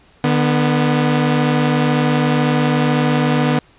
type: tone pair together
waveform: sawtooth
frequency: 150 / 246 Hz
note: D3 / B3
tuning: +37 / -7 cents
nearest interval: major sixth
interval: 856 cents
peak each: -12 dBFS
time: 0.24-3.59 s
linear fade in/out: 2 ms
effects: pink hiss -51 dBFS RMS until 3.78 s + resampled to 8000 Hz